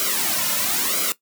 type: noise with flanger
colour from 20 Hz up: white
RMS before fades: -22 dBFS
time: 0-1.12 s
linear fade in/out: 0 ms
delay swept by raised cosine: 1.1 to 2.6 ms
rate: 1 Hz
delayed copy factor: -1
effects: noise-tail reverb RT60 0.1 s tail -17 dB re dry + high-pass 150 Hz 12 dB/octave